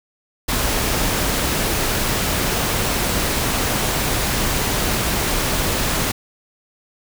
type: noise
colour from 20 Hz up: pink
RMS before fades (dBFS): -20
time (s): 0.48-6.12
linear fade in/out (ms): 10
effects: none